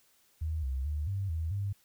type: tone with pitch steps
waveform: sine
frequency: 78.9 / 65.8 / 75 / 98 / 80.8 / 99.9 Hz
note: D#2 / C2 / D2 / G2 / E2 / G2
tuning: +25 / +10 / +37 / 0 / -34 / +33 cents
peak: -30 dBFS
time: 0.41-1.73 s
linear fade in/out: 10 ms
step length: 220 ms
effects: white hiss -67 dBFS RMS until 1.84 s